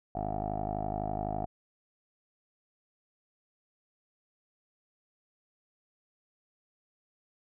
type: tone with low-pass filter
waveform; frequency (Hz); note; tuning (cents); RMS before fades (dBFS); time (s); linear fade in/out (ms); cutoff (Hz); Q
10% pulse; 51.91; G#1; 0; -34; 0.15-1.46; 5; 710; 8.7
effects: none